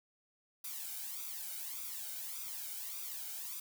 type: noise with flanger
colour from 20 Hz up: blue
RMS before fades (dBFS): -43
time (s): 0.64-3.6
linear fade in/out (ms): 5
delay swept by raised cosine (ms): 0.83 to 1.35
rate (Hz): 1.7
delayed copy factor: +0.8
effects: none